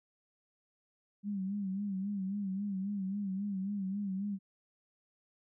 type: tone with vibrato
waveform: sine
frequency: 196.9 Hz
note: G3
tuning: 8 cents sharp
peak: -33 dBFS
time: 1.23-4.39 s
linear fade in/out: 50 ms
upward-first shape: sine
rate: 3.7 Hz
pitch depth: 82 cents each way
effects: none